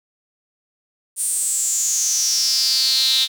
sawtooth tone with high-pass filter sweep, 261.6 Hz, C4, in tune, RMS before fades -19 dBFS, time 1.16-3.28 s, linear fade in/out 50 ms, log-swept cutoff 9200 to 3700 Hz, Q 8.3, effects none

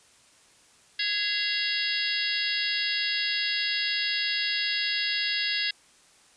harmonic tone with a mistuned harmonic, 554.4 Hz, C#5, in tune, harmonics 3 / 4 / 5 / 6 / 7 / 8 / 9, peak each -33 / -33 / -33 / -33 / -33 / -33 / -33 dBFS, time 0.99-5.71 s, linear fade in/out 5 ms, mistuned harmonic 4, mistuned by -140 cents, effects white hiss -58 dBFS RMS until 6.36 s + resampled to 22050 Hz

